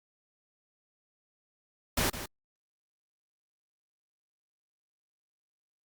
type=noise with echo; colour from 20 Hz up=pink; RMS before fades=-28 dBFS; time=1.97-2.1 s; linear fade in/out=5 ms; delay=160 ms; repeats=1; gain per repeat=-11 dB; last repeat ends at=2.26 s; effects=Opus 48 kbps